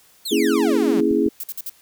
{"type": "exponential sweep", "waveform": "sawtooth", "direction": "down", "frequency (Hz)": [4435, 164.81], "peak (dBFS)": -22, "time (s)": [0.25, 1.01], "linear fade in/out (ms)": 10}
{"type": "chord", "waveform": "sine", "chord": "A# half-diminished seventh", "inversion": "none", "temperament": "equal", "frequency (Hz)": [233.1, 277.2, 329.6, 415.3], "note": ["A#3", "C#4", "E4", "G#4"], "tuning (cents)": [0, 0, 0, 0], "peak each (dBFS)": [-23, -21, -20, -20], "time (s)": [0.31, 1.29], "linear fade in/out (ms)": 10}
{"type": "clicks", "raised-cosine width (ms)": 3, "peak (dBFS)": -21, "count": 2, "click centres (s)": [1.112, 1.263]}
{"type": "noise bursts", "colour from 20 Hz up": "violet", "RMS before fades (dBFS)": -29, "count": 4, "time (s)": [1.4, 1.696], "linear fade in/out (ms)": 2, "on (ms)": 35, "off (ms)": 52}
{"effects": ["white hiss -54 dBFS RMS until 1.81 s"]}